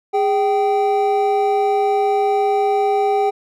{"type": "tone pair together", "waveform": "triangle", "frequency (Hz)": [411.3, 776.4], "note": ["G#4", "G5"], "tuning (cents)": [-17, -17], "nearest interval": "major seventh", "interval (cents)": 1100, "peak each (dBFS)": -15, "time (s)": [0.13, 3.31], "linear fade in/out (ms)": 20, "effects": []}